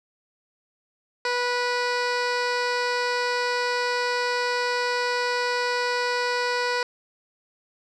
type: tone with low-pass filter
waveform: 15% pulse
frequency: 490 Hz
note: B4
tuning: 14 cents flat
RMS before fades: -25 dBFS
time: 1.25-6.83 s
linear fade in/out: 2 ms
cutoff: 4700 Hz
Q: 1.6
effects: none